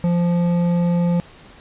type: tone with hard clipping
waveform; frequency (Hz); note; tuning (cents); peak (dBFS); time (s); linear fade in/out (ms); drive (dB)
sine; 173.6; F3; -10; -17; 0.04-1.2; 0; 9
effects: pink hiss -45 dBFS RMS until 1.6 s + resampled to 8000 Hz

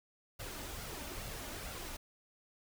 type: noise with flanger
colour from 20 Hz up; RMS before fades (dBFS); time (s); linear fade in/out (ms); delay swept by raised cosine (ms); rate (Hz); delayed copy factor
pink; -44; 0.39-1.97; 10; 1.4 to 3.4; 2.3; +0.5
effects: none

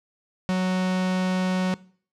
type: tone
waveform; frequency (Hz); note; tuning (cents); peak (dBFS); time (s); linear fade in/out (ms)
45% pulse; 185; F#3; 0; -21; 0.49-1.74; 0
effects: noise-tail reverb RT60 0.5 s tail -21 dB re dry + low-pass 6000 Hz 12 dB/octave

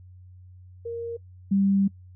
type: tone pair in turn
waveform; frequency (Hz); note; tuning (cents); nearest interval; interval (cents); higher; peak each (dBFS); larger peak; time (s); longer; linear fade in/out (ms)
sine; 466.2 / 196.69; A#4 / G3; 0 / +6; octave + minor third; 1494; first; -29 / -18; second; 0.85-1.17 / 1.51-1.88; second; 10
effects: noise-tail reverb RT60 0.1 s tail -22 dB re dry + added 91 Hz sine -45 dBFS peak until 2.15 s

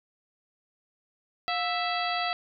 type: harmonic tone with a mistuned harmonic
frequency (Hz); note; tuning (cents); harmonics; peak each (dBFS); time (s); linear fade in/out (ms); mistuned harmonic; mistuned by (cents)
659.3; E5; 0; 1 / 2 / 3 / 4 / 5 / 6 / 7; -30 / -33 / -35 / -36 / -37 / -38 / -38; 1.48-2.33; 0; 1; +130
effects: none

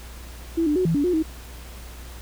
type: tone with pitch steps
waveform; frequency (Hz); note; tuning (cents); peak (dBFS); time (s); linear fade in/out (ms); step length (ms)
sine; 331.1 / 297.4 / 368.4 / 164.4 / 286.9 / 358.5 / 317; E4 / D4 / F#4 / E3 / D4 / F4 / D#4; +8 / +22 / -7 / -4 / -40 / +45 / +32; -18; 0.57-1.228; 10; 94
effects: added 60 Hz sine -38 dBFS peak until 2.21 s + pink hiss -44 dBFS RMS until 2.21 s

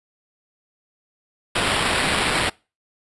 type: noise with sample-and-hold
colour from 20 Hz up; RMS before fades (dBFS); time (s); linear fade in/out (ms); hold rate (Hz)
violet; -21; 1.55-2.5; 10; 6300
effects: noise-tail reverb RT60 0.3 s tail -24 dB re dry + resampled to 24000 Hz

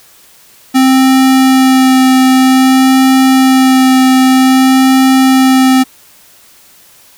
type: tone with vibrato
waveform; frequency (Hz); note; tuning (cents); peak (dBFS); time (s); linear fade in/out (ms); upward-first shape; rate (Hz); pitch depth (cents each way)
square; 261.6; C4; 0; -5; 0.74-5.84; 20; sine; 0.52; 11
effects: white hiss -42 dBFS RMS until 7.17 s

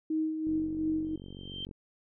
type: tone with tremolo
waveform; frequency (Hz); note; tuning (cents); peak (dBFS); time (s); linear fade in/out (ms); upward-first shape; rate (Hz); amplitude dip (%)
sine; 314.6; D#4; +19; -26; 0.1-1.16; 5; sine; 2.8; 50
type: click train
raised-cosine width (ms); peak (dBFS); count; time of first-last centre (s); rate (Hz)
3; -32; 59; 0.47-1.712; 46.7
type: tone with exponential growth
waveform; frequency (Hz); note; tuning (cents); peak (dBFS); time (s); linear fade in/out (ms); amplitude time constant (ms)
sine; 3136; G7; 0; -34; 1.05-1.65; 0; 130
effects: none

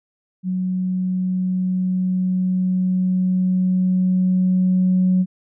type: tone with level ramp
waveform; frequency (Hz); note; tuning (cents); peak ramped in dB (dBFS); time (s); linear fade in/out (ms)
sine; 184.4; F#3; -6; -19 to -12; 0.43-5.26; 50
effects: tanh soft clip ceiling -9 dBFS

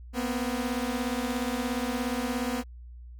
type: beating tone pair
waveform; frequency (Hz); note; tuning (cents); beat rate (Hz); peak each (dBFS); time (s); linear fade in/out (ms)
sawtooth; 238.4 / 255.4; A#3 / C4; +39 / -42; 17; -27; 0.13-2.64; 50
effects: added 60 Hz sine -42 dBFS peak until 3.19 s

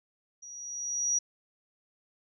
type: tone with level ramp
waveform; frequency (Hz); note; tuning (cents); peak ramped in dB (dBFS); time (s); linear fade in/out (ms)
sine; 5780; F#8; -41; -44 to -23; 0.42-1.19; 10
effects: none

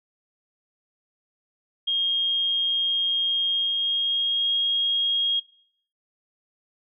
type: tone with pitch glide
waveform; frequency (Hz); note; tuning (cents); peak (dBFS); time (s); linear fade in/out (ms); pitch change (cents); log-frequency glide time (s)
sine; 3239 to 3265; G#7 to G#7; -44 to -30; -21; 1.87-5.4; 10; +14; 3.44-4.54
effects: noise-tail reverb RT60 0.6 s tail -21 dB re dry

